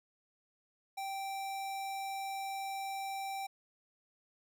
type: tone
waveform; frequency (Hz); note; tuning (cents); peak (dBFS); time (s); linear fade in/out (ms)
square; 781; G5; -7; -38; 0.97-3.47; 10
effects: none